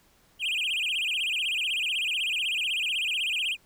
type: tone with vibrato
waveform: triangle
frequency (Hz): 2800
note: F7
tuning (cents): +4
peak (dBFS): -24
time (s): 0.39-3.57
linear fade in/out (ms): 50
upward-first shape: sine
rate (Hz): 16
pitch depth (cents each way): 260
effects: pink hiss -62 dBFS RMS until 3.65 s